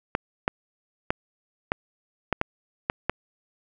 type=clicks; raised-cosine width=0.5 ms; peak=-7 dBFS; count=8; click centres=0.151 / 0.479 / 1.105 / 1.719 / 2.327 / 2.414 / 2.899 / 3.096 s; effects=none